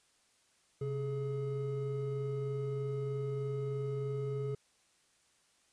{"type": "tone pair together", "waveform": "triangle", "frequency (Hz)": [133, 422.2], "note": ["C3", "G#4"], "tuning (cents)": [29, 29], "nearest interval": "octave + minor sixth", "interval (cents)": 2000, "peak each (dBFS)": [-34, -35], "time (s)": [0.81, 4.55], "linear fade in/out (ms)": 5, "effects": ["white hiss -70 dBFS RMS until 5.72 s", "resampled to 22050 Hz"]}